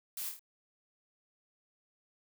blue noise with echo, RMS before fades -40 dBFS, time 0.17-0.29 s, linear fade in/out 2 ms, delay 26 ms, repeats 4, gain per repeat -4 dB, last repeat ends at 0.394 s, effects none

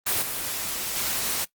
white noise with level steps, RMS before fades -24 / -30 / -27 dBFS, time 0.06-1.45 s, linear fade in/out 10 ms, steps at 0.22 / 0.96 s, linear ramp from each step 2 ms, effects noise-tail reverb RT60 0.1 s tail -19 dB re dry + Opus 24 kbps

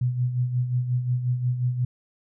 sine tone with tremolo, 124.4 Hz, B2, 13 cents sharp, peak -19 dBFS, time 0.01-1.85 s, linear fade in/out 5 ms, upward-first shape sine, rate 5.6 Hz, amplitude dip 60%, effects none

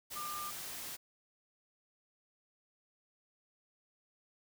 sine tone in noise, 1199 Hz, D6, 36 cents sharp, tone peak -40 dBFS, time 0.15-0.51 s, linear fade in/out 20 ms, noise white, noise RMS -44 dBFS, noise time 0.1-0.97 s, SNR +1 dB, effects none

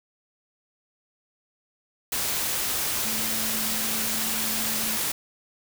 sine tone in noise, 220.1 Hz, A3, 1 cent sharp, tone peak -36 dBFS, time 3.05-4.97 s, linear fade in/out 5 ms, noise white, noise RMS -27 dBFS, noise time 2.12-5.12 s, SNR -12 dB, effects none

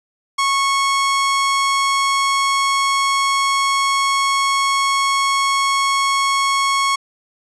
sawtooth tone, 1100 Hz, C#6, 14 cents flat, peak -11 dBFS, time 0.38-6.96 s, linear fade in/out 10 ms, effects resampled to 22050 Hz

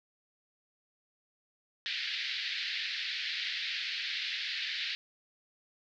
white band-pass noise, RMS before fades -36 dBFS, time 1.86-4.95 s, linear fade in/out 0 ms, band 1700 to 4500 Hz, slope 48 dB/octave, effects none

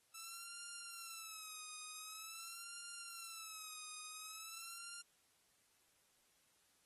5% pulse tone with vibrato, 1318 Hz, E6, 1 cent flat, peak -39 dBFS, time 0.14-5.02 s, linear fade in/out 10 ms, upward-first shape sine, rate 0.46 Hz, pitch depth 100 cents each way, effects white hiss -75 dBFS RMS until 6.85 s + AAC 32 kbps

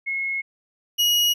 sine / 35% pulse tone pair in turn, 2171 / 2898 Hz, C#7 / F#7, -37 / -37 cents, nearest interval perfect fourth, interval 500 cents, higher second, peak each -23 / -15 dBFS, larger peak second, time 0.06-0.42 / 0.98-1.34 s, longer neither, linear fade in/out 20 ms, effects none

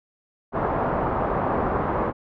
white low-pass noise, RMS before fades -24 dBFS, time 0.52-2.13 s, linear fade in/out 50 ms, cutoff 1100 Hz, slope 24 dB/octave, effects none

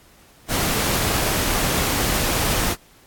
pink noise, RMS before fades -21 dBFS, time 0.48-2.76 s, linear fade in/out 50 ms, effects pink hiss -52 dBFS RMS until 3.06 s + AAC 64 kbps

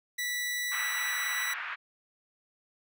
sawtooth tone, 1962 Hz, B6, 12 cents flat, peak -27 dBFS, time 0.18-1.54 s, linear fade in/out 10 ms
pink band-pass noise, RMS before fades -37 dBFS, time 0.71-1.76 s, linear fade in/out 20 ms, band 1300 to 2200 Hz, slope 24 dB/octave
effects none

